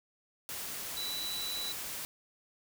sine tone in noise, 3951 Hz, B7, in tune, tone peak -36 dBFS, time 0.97-1.72 s, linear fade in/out 0 ms, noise white, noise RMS -40 dBFS, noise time 0.49-2.05 s, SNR +1 dB, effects none

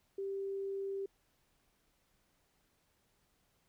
sine tone, 392 Hz, G4, in tune, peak -36 dBFS, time 0.18-1.06 s, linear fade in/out 5 ms, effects pink hiss -75 dBFS RMS until 3.68 s

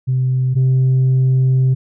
sine tone pair in turn, 128.9 / 130.32 Hz, C3 / C3, -26 / -7 cents, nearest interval unison, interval 19 cents, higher second, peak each -12 / -8 dBFS, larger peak second, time 0.07-0.55 / 0.55-1.75 s, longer second, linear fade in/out 20 ms, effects tanh soft clip ceiling -9 dBFS

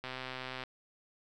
click train, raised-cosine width 0.3 ms, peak -24 dBFS, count 78, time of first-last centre 0.04-0.637 s, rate 129 Hz, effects none

